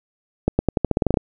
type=accelerating click train; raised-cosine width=2 ms; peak=-3 dBFS; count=12; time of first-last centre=0.48-1.172 s; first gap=110 ms; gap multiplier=0.88; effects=none